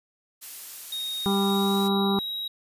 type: noise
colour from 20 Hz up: blue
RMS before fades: -38 dBFS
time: 0.41-1.89 s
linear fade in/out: 20 ms
type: tone with pitch glide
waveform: triangle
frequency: 3729 to 3832 Hz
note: A#7 to A#7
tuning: 0 to +47 cents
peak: -28 dBFS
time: 0.92-2.48 s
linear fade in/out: 5 ms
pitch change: +47 cents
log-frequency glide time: 1.32-1.81 s
type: harmonic tone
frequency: 197.5 Hz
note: G3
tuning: 13 cents sharp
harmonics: 1 / 2 / 4 / 5 / 6 / 7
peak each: -23 / -27 / -31 / -34 / -35 / -41 dBFS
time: 1.26-2.19 s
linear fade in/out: 0 ms
effects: resampled to 32000 Hz